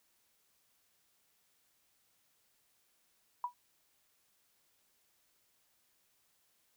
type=tone with exponential decay; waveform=sine; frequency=976 Hz; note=B5; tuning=21 cents flat; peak=-29 dBFS; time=3.44-3.54 s; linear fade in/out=2 ms; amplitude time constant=20 ms; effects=white hiss -74 dBFS RMS until 6.76 s